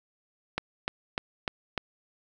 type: click train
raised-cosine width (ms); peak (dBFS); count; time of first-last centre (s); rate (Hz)
0.3; -12; 5; 0.58-1.778; 3.34
effects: none